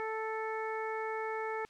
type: harmonic tone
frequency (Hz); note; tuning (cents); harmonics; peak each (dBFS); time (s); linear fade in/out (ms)
440; A4; 0; 1 / 2 / 3 / 4 / 5; -37 / -39 / -43 / -44 / -45; 0-1.65; 0
effects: white hiss -64 dBFS RMS until 1.69 s + low-pass 6000 Hz 12 dB/octave